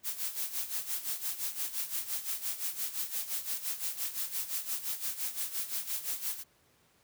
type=noise with tremolo; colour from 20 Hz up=blue; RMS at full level=-33 dBFS; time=0.03-6.44 s; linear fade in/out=50 ms; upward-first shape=sine; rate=5.8 Hz; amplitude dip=75%; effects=pink hiss -67 dBFS RMS until 7.03 s + high-pass 80 Hz 12 dB/octave